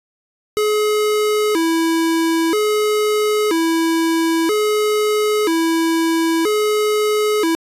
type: tone with vibrato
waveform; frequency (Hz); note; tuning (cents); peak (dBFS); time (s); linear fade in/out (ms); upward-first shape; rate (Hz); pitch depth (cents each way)
square; 373.1; F#4; +14; -15; 0.57-7.55; 0; square; 0.51; 220
effects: resampled to 32000 Hz